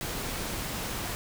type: noise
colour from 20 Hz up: pink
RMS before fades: -34 dBFS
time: 0.01-1.15 s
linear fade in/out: 0 ms
effects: none